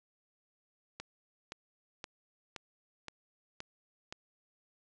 click train, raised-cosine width 0.2 ms, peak -24 dBFS, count 7, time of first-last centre 1-4.125 s, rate 1.92 Hz, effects resampled to 22050 Hz

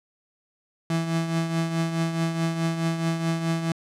35% pulse tone with tremolo, 164.81 Hz, E3, in tune, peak -19 dBFS, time 0.9-3.72 s, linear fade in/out 2 ms, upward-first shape triangle, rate 4.7 Hz, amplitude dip 60%, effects low-pass 9000 Hz 12 dB/octave

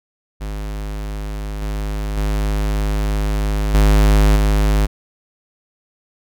square tone with level steps, 51.5 Hz, G#1, 14 cents flat, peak -24 / -21 / -17 / -10 / -13 dBFS, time 0.4-4.87 s, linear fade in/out 20 ms, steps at 1.62 / 2.17 / 3.74 / 4.36 s, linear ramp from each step 2 ms, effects none

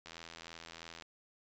click train, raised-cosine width 0.2 ms, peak -30 dBFS, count 81, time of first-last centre 0.06-1.023 s, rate 83.1 Hz, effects resampled to 16000 Hz

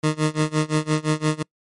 20% pulse tone with tremolo, 154.2 Hz, D#3, 15 cents flat, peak -11 dBFS, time 0.03-1.43 s, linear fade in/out 10 ms, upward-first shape sine, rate 5.8 Hz, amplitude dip 95%, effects noise-tail reverb RT60 0.1 s tail -26 dB re dry + MP3 48 kbps

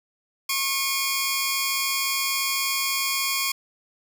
10% pulse tone pair together, 1090.8 / 2429 Hz, C#6 / D#7, -28 / -42 cents, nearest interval octave + major second, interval 1386 cents, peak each -17 dBFS, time 0.49-3.52 s, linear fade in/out 5 ms, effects none

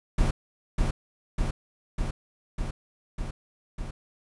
brown noise with echo, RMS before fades -22 dBFS, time 0.18-0.31 s, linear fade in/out 5 ms, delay 600 ms, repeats 6, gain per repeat -2 dB, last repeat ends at 3.91 s, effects resampled to 24000 Hz

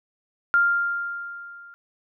sine tone with level ramp, 1396.9 Hz, F6, in tune, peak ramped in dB -14 to -43 dBFS, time 0.54-1.74 s, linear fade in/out 0 ms, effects none

